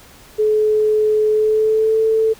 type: tone with pitch glide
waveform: sine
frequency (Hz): 428.6 to 442.4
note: A4 to A4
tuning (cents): -45 to +9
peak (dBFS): -12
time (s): 0.38-2.34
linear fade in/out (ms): 20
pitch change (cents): +54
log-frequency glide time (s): 1.31-2.01
effects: pink hiss -44 dBFS RMS until 2.39 s